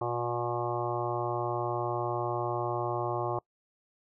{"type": "harmonic tone", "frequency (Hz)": 120, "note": "B2", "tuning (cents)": -49, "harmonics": [1, 3, 4, 5, 6, 7, 8, 9, 10], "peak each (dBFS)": [-37, -34, -42, -37, -37, -37, -45, -37, -46], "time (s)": [0.01, 3.39], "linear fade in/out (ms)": 5, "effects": ["noise-tail reverb RT60 0.1 s tail -25 dB re dry"]}